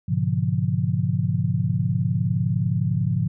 sine chord, G# diminished seventh, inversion none, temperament equal with one note detuned, 103.83 / 123.47 / 143.23 / 174.61 Hz, G#2 / B2 / D3 / F3, 0 / 0 / -43 / 0 cents, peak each -25 dBFS, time 0.08-3.28 s, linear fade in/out 10 ms, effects none

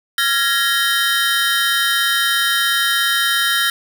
square tone cluster, 1378 / 1669 / 1871 / 3106 / 3760 Hz, F6 / G#6 / A#6 / G7 / A#7, -24 / +8 / +6 / -17 / +14 cents, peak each -22 dBFS, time 0.18-3.7 s, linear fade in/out 2 ms, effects 8-bit

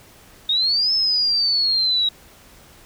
sine exponential two-way sweep, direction up then down, 3678 to 5274 to 3834 Hz, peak -16 dBFS, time 0.49-2.09 s, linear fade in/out 5 ms, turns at 0.93 s, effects pink hiss -48 dBFS RMS until 2.85 s

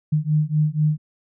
sine beating tone pair, 150.5 / 154.6 Hz, D3 / D#3, +43 / -11 cents, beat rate 4.1 Hz, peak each -20 dBFS, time 0.12-0.98 s, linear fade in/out 10 ms, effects none

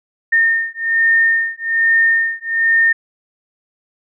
sine beating tone pair, 1823 / 1824.2 Hz, A#6 / A#6, -39 / -38 cents, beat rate 1.2 Hz, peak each -15 dBFS, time 0.32-2.93 s, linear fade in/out 10 ms, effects none

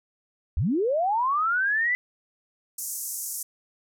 sine linear sweep, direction up, 55 to 2015 Hz, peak -21 dBFS, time 0.57-1.95 s, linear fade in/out 0 ms
white band-pass noise, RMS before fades -33 dBFS, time 2.78-3.43 s, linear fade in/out 5 ms, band 5800 to 14000 Hz, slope 48 dB/octave
effects none

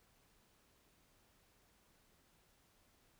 silence, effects pink hiss -72 dBFS RMS until 3.19 s

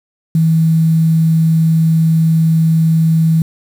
sine tone with quantisation, 161.6 Hz, E3, 34 cents flat, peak -8 dBFS, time 0.35-3.42 s, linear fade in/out 2 ms, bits 6, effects none

